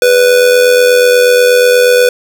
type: tone with amplitude modulation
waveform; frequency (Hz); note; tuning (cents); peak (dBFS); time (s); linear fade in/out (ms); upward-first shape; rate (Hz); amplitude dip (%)
square; 493.9; B4; 0; -3; 0.02-2.09; 2; sine; 88.3; 50
effects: none